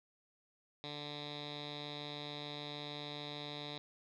10% pulse tone with low-pass filter, 146.83 Hz, D3, in tune, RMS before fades -45 dBFS, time 0.84-3.78 s, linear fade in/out 0 ms, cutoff 3900 Hz, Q 8.8, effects none

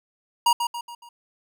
square tone with echo, 949 Hz, A#5, 31 cents sharp, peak -16 dBFS, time 0.46-0.53 s, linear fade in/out 5 ms, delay 140 ms, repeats 4, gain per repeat -7 dB, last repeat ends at 1.09 s, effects none

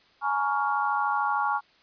sine chord, Bb minor seventh, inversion third, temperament just, 839.1 / 932.3 / 1118.8 / 1398.5 Hz, Ab5 / Bb5 / Db6 / F6, +18 / 0 / +16 / +2 cents, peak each -27 / -32 / -28 / -30 dBFS, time 0.21-1.61 s, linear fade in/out 50 ms, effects white hiss -60 dBFS RMS until 1.82 s + resampled to 11025 Hz

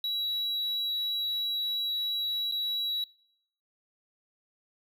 triangle tone with dropouts, 3899 Hz, B7, 23 cents flat, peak -27 dBFS, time 0.04-3.04 s, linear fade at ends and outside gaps 2 ms, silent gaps 2.514-2.521 s, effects noise-tail reverb RT60 0.7 s tail -24 dB re dry

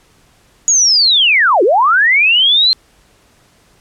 sine linear two-way sweep, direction down then up, 6840 to 332.5 to 4193 Hz, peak -7 dBFS, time 0.68-2.73 s, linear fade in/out 0 ms, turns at 1.63 s, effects pink hiss -51 dBFS RMS until 3.8 s + low-pass 11000 Hz 12 dB/octave

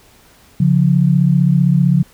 sine tone pair together, 140.9 / 176.4 Hz, C#3 / F3, +29 / +18 cents, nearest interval major third, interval 389 cents, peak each -12 dBFS, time 0.6-2.03 s, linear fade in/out 5 ms, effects pink hiss -48 dBFS RMS until 2.13 s

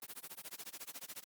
white noise with tremolo, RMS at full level -45 dBFS, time 0.02-1.24 s, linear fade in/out 2 ms, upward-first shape sine, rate 14 Hz, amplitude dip 100%, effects high-pass 150 Hz 12 dB/octave + Opus 32 kbps

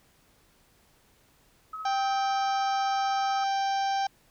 sine tone with tremolo, 1280 Hz, D#6, 49 cents sharp, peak -33 dBFS, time 1.73-3.44 s, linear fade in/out 5 ms, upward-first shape sine, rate 16 Hz, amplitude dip 35%
harmonic tone, 785 Hz, G5, 2 cents sharp, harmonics 1 / 2 / 3 / 4 / 5 / 6 / 7 / 8, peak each -25 / -38 / -44 / -42 / -45 / -46 / -42 / -48 dBFS, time 1.85-4.07 s, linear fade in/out 5 ms
effects pink hiss -63 dBFS RMS until 4.3 s

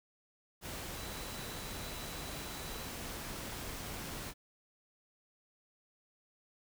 sine tone in noise, 3951 Hz, B7, in tune, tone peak -53 dBFS, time 0.94-2.91 s, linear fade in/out 50 ms, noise pink, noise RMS -43 dBFS, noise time 0.61-4.34 s, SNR -13 dB, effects none

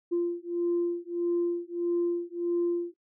sine beating tone pair, 345.3 / 346.9 Hz, F4 / F4, -20 / -12 cents, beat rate 1.6 Hz, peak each -28 / -28 dBFS, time 0.11-2.94 s, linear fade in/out 20 ms, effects noise-tail reverb RT60 0.1 s tail -18 dB re dry + tanh soft clip ceiling -20 dBFS

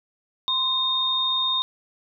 sine tone pair together, 1034 / 3683 Hz, C6 / A#7, -21 / -22 cents, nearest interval octave + minor seventh, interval 2199 cents, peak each -28 / -21 dBFS, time 0.48-1.62 s, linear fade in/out 0 ms, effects none

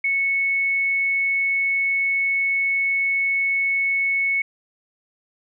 sine tone, 2207 Hz, C#7, 8 cents flat, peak -18 dBFS, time 0.04-4.42 s, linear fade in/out 5 ms, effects none

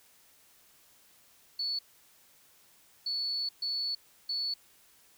sine tone bursts at uneven times, 4435 Hz, C#8, in tune, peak -30 dBFS, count 4, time 1.59-1.79 / 3.06-3.49 / 3.62-3.95 / 4.29-4.54 s, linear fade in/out 5 ms, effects white hiss -62 dBFS RMS until 5.17 s

